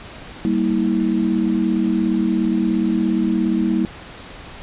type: chord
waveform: sine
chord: E diminished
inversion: first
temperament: equal with one note detuned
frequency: 196 / 233.1 / 322.5 Hz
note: G3 / Bb3 / E4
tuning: 0 / 0 / -38 cents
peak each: -20 dBFS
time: 0.45-3.85 s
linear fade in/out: 0 ms
effects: pink hiss -37 dBFS RMS until 4.62 s + resampled to 8000 Hz